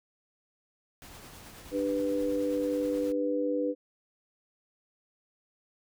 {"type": "noise with tremolo", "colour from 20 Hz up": "pink", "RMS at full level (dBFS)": -47, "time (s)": [1.02, 3.12], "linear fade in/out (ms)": 0, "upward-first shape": "triangle", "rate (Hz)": 9.4, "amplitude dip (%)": 35}
{"type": "harmonic tone", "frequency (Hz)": 99.1, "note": "G2", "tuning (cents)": 19, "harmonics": [3, 4, 5], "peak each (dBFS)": [-30, -38, -29], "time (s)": [1.71, 3.75], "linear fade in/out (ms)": 50}
{"effects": []}